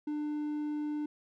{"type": "tone", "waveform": "triangle", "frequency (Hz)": 298.6, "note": "D4", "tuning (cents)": 29, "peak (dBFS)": -30, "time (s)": [0.07, 1.06], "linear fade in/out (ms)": 5, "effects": []}